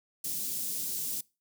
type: band-stop noise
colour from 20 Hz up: white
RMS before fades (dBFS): -34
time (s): 0.24-1.21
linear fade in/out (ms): 5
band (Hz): 260 to 5900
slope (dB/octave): 12
effects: noise-tail reverb RT60 0.3 s tail -24 dB re dry + high-pass 150 Hz 12 dB/octave